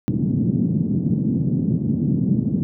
pink band-pass noise, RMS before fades -20 dBFS, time 0.08-2.63 s, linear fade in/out 0 ms, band 140 to 250 Hz, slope 24 dB/octave, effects none

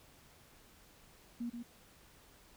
sine tone with echo, 237.6 Hz, A#3, 33 cents sharp, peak -36 dBFS, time 1.4-1.5 s, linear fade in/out 10 ms, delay 130 ms, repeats 1, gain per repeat -5 dB, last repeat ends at 1.63 s, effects pink hiss -62 dBFS RMS until 2.56 s

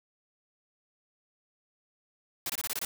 white noise bursts, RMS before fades -33 dBFS, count 7, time 2.46-2.85 s, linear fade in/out 2 ms, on 36 ms, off 23 ms, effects none

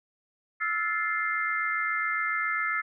sine chord, F major seventh, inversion third, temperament just, 1309.6 / 1396.9 / 1746.1 / 2095 Hz, E6 / F6 / A6 / C7, -12 / 0 / -14 / +2 cents, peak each -31 / -35 / -31 / -30 dBFS, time 0.6-2.82 s, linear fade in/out 20 ms, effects none

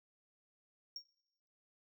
triangle tone with exponential decay, 5550 Hz, F8, 12 cents flat, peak -38 dBFS, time 0.96-1.06 s, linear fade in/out 2 ms, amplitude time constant 21 ms, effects noise-tail reverb RT60 0.9 s tail -22 dB re dry

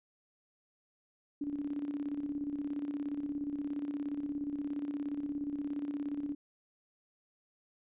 sine tone with tremolo, 288.5 Hz, D4, 31 cents flat, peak -32 dBFS, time 1.41-6.35 s, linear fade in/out 5 ms, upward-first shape square, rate 17 Hz, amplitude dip 55%, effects resampled to 8000 Hz

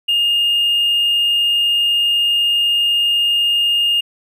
triangle tone with hard clipping, 2832 Hz, F7, 23 cents sharp, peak -13 dBFS, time 0.08-4.01 s, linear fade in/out 10 ms, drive 4 dB, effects none

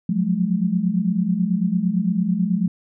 sine tone cluster, 175.9 / 184.9 / 213 Hz, F3 / F#3 / G#3, +13 / -1 / +44 cents, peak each -22 dBFS, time 0.09-2.68 s, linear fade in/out 5 ms, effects none

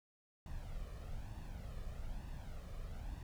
brown noise with flanger, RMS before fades -45 dBFS, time 0.46-3.23 s, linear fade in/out 2 ms, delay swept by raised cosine 1.1 to 1.7 ms, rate 1.1 Hz, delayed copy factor +0.6, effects none

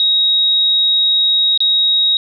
sine tone with dropouts, 3789 Hz, A#7, 27 cents sharp, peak -10 dBFS, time 0-2.17 s, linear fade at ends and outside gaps 1 ms, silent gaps 1.576-1.604 s, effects none

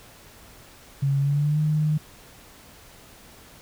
sine tone with pitch glide, 138.59 to 152.89 Hz, C#3 to D#3, 0 to -30 cents, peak -19 dBFS, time 1.02-1.98 s, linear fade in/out 10 ms, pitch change +170 cents, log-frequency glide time 1.19-1.6 s, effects pink hiss -49 dBFS RMS until 3.61 s

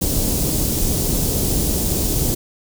pink band-stop noise, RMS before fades -19 dBFS, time 0.01-2.35 s, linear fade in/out 10 ms, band 400 to 6400 Hz, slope 12 dB/octave, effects none

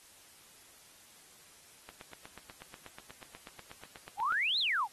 click train, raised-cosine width 0.3 ms, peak -30 dBFS, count 21, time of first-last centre 1.89-4.323 s, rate 8.22 Hz
sine exponential two-way sweep, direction up then down, 757 to 4281 to 757 Hz, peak -28 dBFS, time 4.17-4.88 s, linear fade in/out 50 ms, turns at 4.59 s
effects white hiss -58 dBFS RMS until 4.92 s + AAC 32 kbps

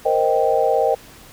sine chord, C minor seventh, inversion third, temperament equal, 466.2 / 523.3 / 622.3 / 784 Hz, Bb4 / C5 / Eb5 / G5, 0 / 0 / 0 / 0 cents, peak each -20 dBFS, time 0.05-0.95 s, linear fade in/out 10 ms, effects pink hiss -44 dBFS RMS until 1.32 s

